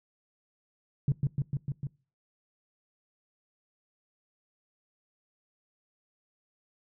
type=tone with echo; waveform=sine; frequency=140 Hz; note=C#3; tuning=18 cents sharp; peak=-20 dBFS; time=1.08-1.12 s; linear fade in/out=2 ms; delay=150 ms; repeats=5; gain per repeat=-2 dB; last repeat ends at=1.87 s; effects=noise-tail reverb RT60 0.4 s tail -24 dB re dry + tanh soft clip ceiling -17 dBFS